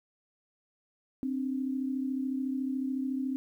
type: tone pair together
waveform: sine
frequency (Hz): 261.6 / 295.5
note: C4 / D4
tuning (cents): 0 / +11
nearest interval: major second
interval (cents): 211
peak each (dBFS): -30 / -37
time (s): 1.23-3.36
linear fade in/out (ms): 0
effects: 11-bit